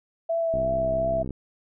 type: tone with vibrato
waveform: sine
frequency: 660 Hz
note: E5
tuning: 2 cents sharp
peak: -22 dBFS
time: 0.29-1.23 s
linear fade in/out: 10 ms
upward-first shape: triangle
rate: 2.8 Hz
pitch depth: 22 cents each way
type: click train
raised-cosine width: 3 ms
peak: -21 dBFS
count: 51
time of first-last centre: 0.54-1.307 s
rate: 65.2 Hz
effects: none